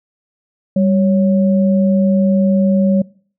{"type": "tone pair together", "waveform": "sine", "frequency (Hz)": [195.8, 554.4], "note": ["G3", "C#5"], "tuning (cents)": [-2, 0], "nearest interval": "octave + tritone", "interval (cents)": 1802, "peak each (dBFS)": [-11, -18], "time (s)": [0.76, 3.02], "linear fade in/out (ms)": 5, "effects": ["noise-tail reverb RT60 0.5 s tail -23 dB re dry"]}